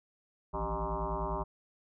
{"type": "tone with frequency modulation", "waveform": "sine", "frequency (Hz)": 500, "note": "B4", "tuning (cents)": 21, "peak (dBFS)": -31, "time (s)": [0.53, 1.44], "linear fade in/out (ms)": 20, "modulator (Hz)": 110, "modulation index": 5.5, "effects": []}